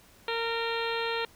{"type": "harmonic tone with a mistuned harmonic", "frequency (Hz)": 460, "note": "A#4", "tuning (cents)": -23, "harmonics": [1, 2, 3, 4, 5, 6, 7, 8, 9], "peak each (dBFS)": [-32, -35, -37, -38, -39, -40, -40, -41, -42], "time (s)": [0.28, 1.25], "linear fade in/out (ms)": 2, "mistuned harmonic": 5, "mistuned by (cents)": 36, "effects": ["pink hiss -57 dBFS RMS until 1.35 s"]}